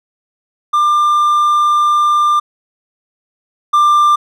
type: tone pair in turn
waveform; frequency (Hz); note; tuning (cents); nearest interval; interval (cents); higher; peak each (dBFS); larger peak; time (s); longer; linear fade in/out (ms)
triangle; 1194 / 1188.7; D6 / D6; +28 / +21; unison; 7; first; -7 / -5; second; 0.73-2.4 / 3.73-4.16; first; 10
effects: none